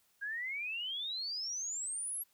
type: exponential sweep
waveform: sine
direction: up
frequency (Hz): 1600 to 11600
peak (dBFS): -36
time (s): 0.21-2.24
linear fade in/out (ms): 20
effects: white hiss -72 dBFS RMS until 2.33 s